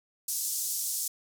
pink band-pass noise, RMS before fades -32 dBFS, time 0.28-1.08 s, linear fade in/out 5 ms, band 5900 to 15000 Hz, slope 24 dB/octave, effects none

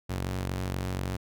sawtooth ring-modulated tone, 92.6 Hz, F#2, 2 cents sharp, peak -23 dBFS, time 0.09-1.17 s, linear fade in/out 10 ms, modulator 24.1 Hz, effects none

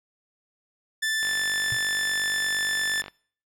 sawtooth tone, 1760 Hz, A6, in tune, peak -20 dBFS, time 1.02-3.02 s, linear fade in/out 10 ms
click train, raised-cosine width 0.3 ms, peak -21 dBFS, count 91, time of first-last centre 1.23-3.082 s, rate 48.6 Hz
sine tone with exponential decay, 116.9 Hz, A#2, 5 cents sharp, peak -27 dBFS, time 1.72-1.81 s, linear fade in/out 0 ms, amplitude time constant 19 ms
effects noise-tail reverb RT60 0.5 s tail -25 dB re dry + low-pass 12000 Hz 12 dB/octave

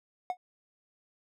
triangle tone with exponential decay, 729 Hz, F#5, 26 cents flat, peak -23 dBFS, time 0.3-0.37 s, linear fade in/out 1 ms, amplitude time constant 15 ms, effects none

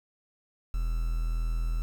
triangle tone with quantisation, 40.92 Hz, E1, 12 cents flat, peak -24 dBFS, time 0.74-1.82 s, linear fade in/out 0 ms, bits 8, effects none

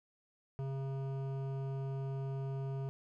sine tone with hard clipping, 135.4 Hz, C#3, 40 cents flat, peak -38 dBFS, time 0.59-2.89 s, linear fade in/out 0 ms, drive 13 dB, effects none

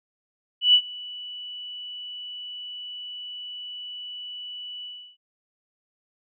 sine tone with ADSR envelope, 2960 Hz, F#7, in tune, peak -11 dBFS, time 0.61-5.17 s, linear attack 130 ms, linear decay 69 ms, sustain -23 dB, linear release 330 ms, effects none

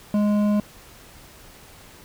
sine tone with hard clipping, 207.7 Hz, G#3, in tune, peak -19 dBFS, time 0.14-0.6 s, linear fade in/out 2 ms, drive 9 dB, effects pink hiss -47 dBFS RMS until 2.04 s

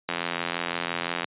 click train, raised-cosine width 0.3 ms, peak -10 dBFS, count 100, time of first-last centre 0.09-1.244 s, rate 85.8 Hz, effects high-pass 150 Hz 12 dB/octave + resampled to 8000 Hz

